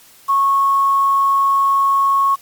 sine tone with quantisation, 1100 Hz, C#6, 14 cents flat, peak -11 dBFS, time 0.28-2.36 s, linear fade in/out 20 ms, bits 6, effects white hiss -46 dBFS RMS until 2.41 s + MP3 96 kbps

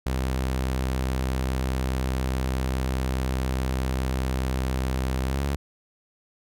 sawtooth tone with pitch glide, 64.8 to 69.85 Hz, C2 to C#2, -16 to +14 cents, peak -20 dBFS, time 0.06-5.56 s, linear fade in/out 5 ms, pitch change +130 cents, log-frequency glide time 5.26-5.43 s, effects none

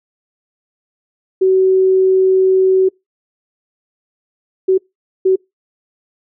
sine tone bursts at uneven times, 377.5 Hz, F#4, 35 cents sharp, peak -8 dBFS, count 3, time 1.41-2.89 / 4.68-4.78 / 5.25-5.36 s, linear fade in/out 10 ms, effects noise-tail reverb RT60 0.2 s tail -26 dB re dry

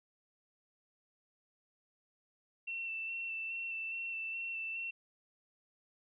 sine tone with vibrato, 2690 Hz, E7, 34 cents sharp, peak -37 dBFS, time 2.67-4.91 s, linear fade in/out 10 ms, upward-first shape square, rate 2.4 Hz, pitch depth 15 cents each way, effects none

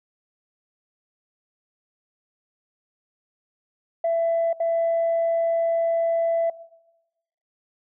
sine tone bursts at uneven times, 667 Hz, E5, 20 cents sharp, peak -18 dBFS, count 2, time 4.04-4.53 / 4.6-6.5 s, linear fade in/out 5 ms, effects noise-tail reverb RT60 1.0 s tail -18 dB re dry + tanh soft clip ceiling -16 dBFS

